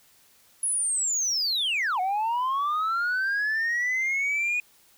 sine linear two-way sweep, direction down then up, 10570 to 722 to 2474 Hz, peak -21 dBFS, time 0.63-4.6 s, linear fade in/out 2 ms, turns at 2 s, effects tanh soft clip ceiling -22 dBFS + white hiss -59 dBFS RMS until 4.97 s

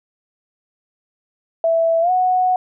sine tone with pitch glide, 660 to 736.6 Hz, E5 to F#5, +2 to -8 cents, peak -13 dBFS, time 1.64-2.56 s, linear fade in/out 2 ms, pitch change +190 cents, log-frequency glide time 2.01-2.11 s, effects none

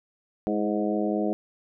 harmonic tone with a mistuned harmonic, 104.4 Hz, G#2, 10 cents sharp, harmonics 2 / 3 / 4 / 5 / 6 / 7, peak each -28 / -28 / -31 / -33 / -32 / -35 dBFS, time 0.47-1.33 s, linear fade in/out 0 ms, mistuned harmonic 3, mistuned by +41 cents, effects none

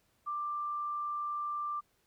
sine tone, 1182 Hz, D6, 11 cents sharp, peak -33 dBFS, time 0.26-1.81 s, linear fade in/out 20 ms, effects pink hiss -73 dBFS RMS until 2.06 s

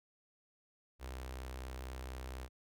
sawtooth tone with notch filter, 64.2 Hz, C2, 32 cents flat, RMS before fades -45 dBFS, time 0.99-2.49 s, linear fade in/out 50 ms, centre 170 Hz, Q 0.67, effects none

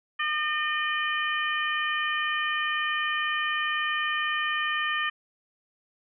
harmonic tone, 607 Hz, D#5, 43 cents flat, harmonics 2 / 3 / 4 / 5, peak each -30 / -28 / -34 / -33 dBFS, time 0.19-5.1 s, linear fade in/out 10 ms, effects none

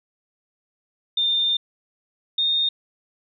sine tone pair in turn, 3611 / 3672 Hz, A7 / A#7, +44 / -27 cents, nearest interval unison, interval 29 cents, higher second, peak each -18 dBFS, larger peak neither, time 1.17-1.57 / 2.38-2.69 s, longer first, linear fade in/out 5 ms, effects none

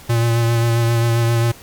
square tone with vibrato, 116.54 Hz, A#2, in tune, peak -14 dBFS, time 0.09-1.52 s, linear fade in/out 10 ms, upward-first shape sine, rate 7.5 Hz, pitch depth 21 cents each way, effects pink hiss -41 dBFS RMS until 1.62 s + MP3 96 kbps

